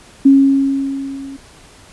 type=tone with level ramp; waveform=sine; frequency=273.5 Hz; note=C#4; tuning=23 cents flat; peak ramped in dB=-3 to -28 dBFS; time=0.25-1.37 s; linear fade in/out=10 ms; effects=pink hiss -43 dBFS RMS until 1.92 s + resampled to 24000 Hz